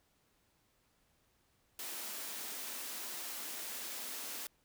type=high-pass noise; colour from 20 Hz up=white; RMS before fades=-43 dBFS; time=1.79-4.47 s; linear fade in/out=2 ms; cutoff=200 Hz; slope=96 dB/octave; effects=pink hiss -74 dBFS RMS until 4.64 s